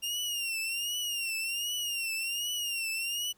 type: tone with vibrato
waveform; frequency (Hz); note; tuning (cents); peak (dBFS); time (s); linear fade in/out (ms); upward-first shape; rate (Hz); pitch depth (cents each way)
sawtooth; 2794; F7; 0; -28; 0.02-3.33; 20; triangle; 1.3; 110
effects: pink hiss -67 dBFS RMS until 3.37 s